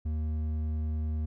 sine tone with hard clipping, 77.5 Hz, D#2, 6 cents flat, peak -30 dBFS, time 0.05-1.26 s, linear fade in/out 10 ms, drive 6 dB, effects none

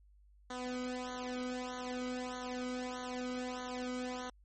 sawtooth tone with flanger, 250.7 Hz, B3, 26 cents sharp, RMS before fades -40 dBFS, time 0.5-4.3 s, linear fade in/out 5 ms, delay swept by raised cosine 0.39 to 1.15 ms, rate 1.6 Hz, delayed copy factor -0.9, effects added 50 Hz sine -60 dBFS peak until 4.44 s + MP3 32 kbps

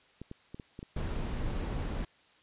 clicks, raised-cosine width 3 ms, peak -29 dBFS, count 7, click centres 0.216 / 0.314 / 0.545 / 0.598 / 0.791 / 0.829 / 1.024 s
brown noise, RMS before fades -34 dBFS, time 0.96-2.05 s, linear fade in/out 5 ms
effects white hiss -63 dBFS RMS until 2.42 s + resampled to 8000 Hz

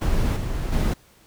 brown noise with level steps, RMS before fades -21 / -26 / -20 dBFS, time 0.01-0.94 s, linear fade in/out 10 ms, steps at 0.36 / 0.72 s, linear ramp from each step 10 ms, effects pink hiss -55 dBFS RMS until 1.26 s

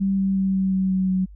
sine tone with pitch steps, 194.6 / 193.26 / 191.92 / 190.6 / 189.28 / 187.97 / 186.67 Hz, G3 / G3 / G3 / G3 / F#3 / F#3 / F#3, -12 / -24 / -36 / -48 / +40 / +28 / +16 cents, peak -18 dBFS, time 0-1.26 s, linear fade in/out 20 ms, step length 180 ms, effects added 50 Hz sine -40 dBFS peak until 1.35 s

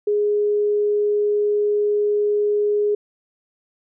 sine tone, 415.3 Hz, G#4, in tune, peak -16 dBFS, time 0.07-2.95 s, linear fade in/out 5 ms, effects none

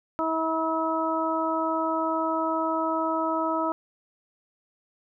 harmonic tone, 322.3 Hz, E4, 39 cents flat, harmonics 1 / 2 / 3 / 4, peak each -29 / -29 / -29 / -29 dBFS, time 0.19-3.72 s, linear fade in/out 0 ms, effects none

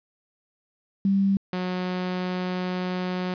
sine / sawtooth tone pair in turn, 196 / 182.29 Hz, G3 / F#3, 0 / -26 cents, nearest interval minor second, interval 126 cents, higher first, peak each -18 / -22 dBFS, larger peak first, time 1.05-1.37 / 1.53-3.34 s, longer second, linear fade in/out 2 ms, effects resampled to 11025 Hz + 9-bit

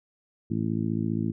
harmonic tone, 55 Hz, A1, in tune, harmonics 2 / 3 / 4 / 5 / 6 / 7, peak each -31 / -31 / -29 / -34 / -33 / -45 dBFS, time 0.5-1.32 s, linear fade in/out 10 ms, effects none

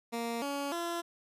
15% pulse tone with pitch steps, 233.1 / 282 / 341.3 Hz, A#3 / C#4 / F4, 0 / +30 / -40 cents, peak -27 dBFS, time 0.12-1.02 s, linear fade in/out 20 ms, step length 300 ms, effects resampled to 32000 Hz

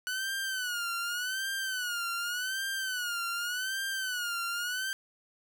sawtooth tone with vibrato, 1480 Hz, F#6, in tune, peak -28 dBFS, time 0.07-4.93 s, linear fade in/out 0 ms, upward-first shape sine, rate 0.86 Hz, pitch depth 120 cents each way, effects none

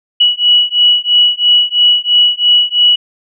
sine beating tone pair, 2931 / 2934 Hz, F#7 / F#7, -17 / -15 cents, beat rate 3 Hz, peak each -10 dBFS, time 0.2-2.96 s, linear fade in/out 10 ms, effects none

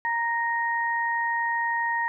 sine tone pair together, 932.3 / 1864.6 Hz, A#5 / A#6, 0 / 0 cents, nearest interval octave, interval 1200 cents, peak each -26 dBFS, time 0.05-2.08 s, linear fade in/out 0 ms, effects none

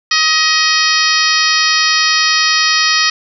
harmonic tone, 630 Hz, D#5, 21 cents sharp, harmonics 2 / 3 / 4 / 5 / 6 / 7 / 8 / 9, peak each -18 / -16 / -19 / -21 / -22 / -17 / -16 / -20 dBFS, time 0.11-3.1 s, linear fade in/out 5 ms, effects none

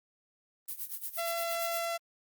violet noise with tremolo, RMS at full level -36 dBFS, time 0.68-1.85 s, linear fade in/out 5 ms, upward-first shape sine, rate 8.6 Hz, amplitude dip 85%
sawtooth tone, 676 Hz, E5, 43 cents sharp, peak -28 dBFS, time 1.17-1.98 s, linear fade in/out 20 ms
effects Opus 32 kbps

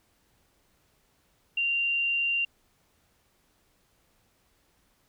sine tone with frequency modulation, 2774 Hz, F7, 12 cents flat, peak -24 dBFS, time 1.57-2.45 s, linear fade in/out 5 ms, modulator 49.2 Hz, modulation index 0.24, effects pink hiss -68 dBFS RMS until 5.08 s

